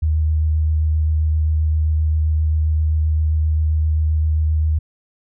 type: tone with vibrato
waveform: sine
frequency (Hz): 77.78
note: D#2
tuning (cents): 0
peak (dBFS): -14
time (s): 0.02-4.79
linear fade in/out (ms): 10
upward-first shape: sine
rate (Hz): 7.6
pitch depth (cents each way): 13
effects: none